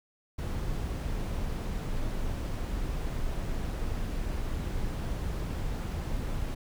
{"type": "noise", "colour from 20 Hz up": "brown", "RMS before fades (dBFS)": -32, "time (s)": [0.38, 6.55], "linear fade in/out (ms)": 10, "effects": []}